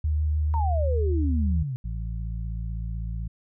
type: tone with vibrato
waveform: sine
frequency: 76.1 Hz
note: D#2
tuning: 38 cents flat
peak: -21 dBFS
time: 0.04-1.63 s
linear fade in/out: 5 ms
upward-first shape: square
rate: 6.7 Hz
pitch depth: 11 cents each way
type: exponential sweep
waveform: sine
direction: down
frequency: 949 to 121.6 Hz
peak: -27 dBFS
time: 0.54-1.76 s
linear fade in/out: 0 ms
type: harmonic tone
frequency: 55.9 Hz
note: A1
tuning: 28 cents sharp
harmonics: 1 / 2 / 3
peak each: -29 / -35 / -39 dBFS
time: 1.84-3.28 s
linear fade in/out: 10 ms
effects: none